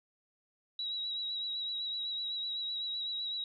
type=tone with vibrato; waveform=sine; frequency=3875 Hz; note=B7; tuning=34 cents flat; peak=-34 dBFS; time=0.79-3.44 s; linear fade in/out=2 ms; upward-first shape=sine; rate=7.9 Hz; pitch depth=29 cents each way; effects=none